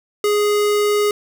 square tone, 415.3 Hz, G#4, in tune, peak -15 dBFS, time 0.24-1.11 s, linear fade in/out 2 ms, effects none

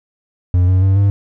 triangle tone with pitch steps, 89.6 / 92.87 / 96.25 / 99.76 Hz, F2 / F#2 / G2 / G2, +45 / +7 / -31 / +31 cents, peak -7 dBFS, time 0.54-1.1 s, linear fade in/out 0 ms, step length 140 ms, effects none

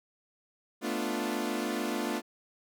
sawtooth chord, B half-diminished seventh, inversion third, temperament equal, 220 / 246.9 / 293.7 / 349.2 Hz, A3 / B3 / D4 / F4, 0 / 0 / 0 / 0 cents, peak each -32 dBFS, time 0.81-2.22 s, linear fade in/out 50 ms, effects none

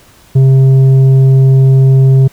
sine tone with tanh clipping, 133.4 Hz, C3, 34 cents sharp, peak -4 dBFS, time 0.35-2.28 s, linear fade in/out 10 ms, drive 6 dB, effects pink hiss -43 dBFS RMS until 2.32 s

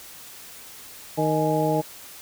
harmonic tone with a mistuned harmonic, 155.56 Hz, D#3, in tune, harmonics 1 / 2 / 3 / 4 / 5, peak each -26 / -26 / -26 / -26 / -26 dBFS, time 1.17-1.82 s, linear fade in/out 20 ms, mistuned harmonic 5, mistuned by +120 cents, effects white hiss -43 dBFS RMS until 2.21 s

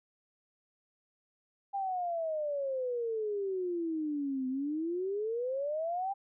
sine exponential two-way sweep, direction down then up, 804 to 255 to 804 Hz, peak -31 dBFS, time 1.73-6.14 s, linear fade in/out 20 ms, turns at 4.48 s, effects none

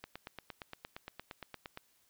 click train, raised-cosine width 0.3 ms, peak -27 dBFS, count 16, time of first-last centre 0.04-1.774 s, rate 8.65 Hz, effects white hiss -71 dBFS RMS until 2.09 s

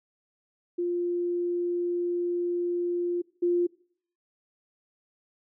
sine tone pair in turn, 350 / 350 Hz, F4 / F4, +4 / +4 cents, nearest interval unison, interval 0 cents, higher neither, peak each -25 / -21 dBFS, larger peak second, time 0.78-3.22 / 3.42-3.67 s, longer first, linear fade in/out 10 ms, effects noise-tail reverb RT60 0.6 s tail -24 dB re dry

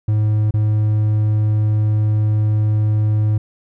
triangle tone with dropouts, 106.8 Hz, G#2, 49 cents sharp, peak -11 dBFS, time 0.08-3.38 s, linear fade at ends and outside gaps 5 ms, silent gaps 0.509-0.539 s, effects none

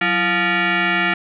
sine tone with frequency modulation, 185 Hz, F#3, in tune, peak -15 dBFS, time 0.01-1.14 s, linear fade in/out 5 ms, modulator 523 Hz, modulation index 4.7, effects none

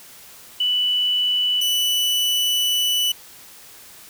sine / 40% pulse tone pair in turn, 2972 / 2972 Hz, F#7 / F#7, +7 / +7 cents, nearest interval unison, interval 0 cents, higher neither, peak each -17 / -17 dBFS, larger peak neither, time 0.6-1.61 / 1.61-3.12 s, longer second, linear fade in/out 5 ms, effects white hiss -44 dBFS RMS until 4.09 s

